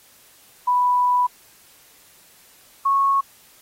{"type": "tone pair in turn", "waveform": "sine", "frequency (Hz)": [987.8, 1100.4], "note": ["B5", "C#6"], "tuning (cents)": [0, -13], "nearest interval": "major second", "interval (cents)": 187, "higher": "second", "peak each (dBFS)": -15, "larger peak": "neither", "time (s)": [[0.67, 1.27], [2.85, 3.21]], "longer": "first", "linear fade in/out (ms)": 10, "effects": ["white hiss -52 dBFS RMS until 3.61 s", "AAC 48 kbps"]}